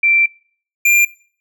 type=tone pair in turn; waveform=sine / square; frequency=2349 / 2390 Hz; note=D7 / D7; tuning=0 / +30 cents; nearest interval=unison; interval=30 cents; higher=second; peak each=-10 dBFS; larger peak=neither; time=0.03-0.26 / 0.85-1.05 s; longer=first; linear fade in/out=5 ms; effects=noise-tail reverb RT60 0.5 s tail -22 dB re dry